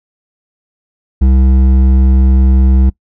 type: tone with hard clipping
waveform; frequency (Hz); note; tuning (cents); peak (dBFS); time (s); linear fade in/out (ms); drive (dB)
sine; 65.2; C2; -5; -7; 1.21-2.9; 10; 9
effects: noise-tail reverb RT60 0.1 s tail -22 dB re dry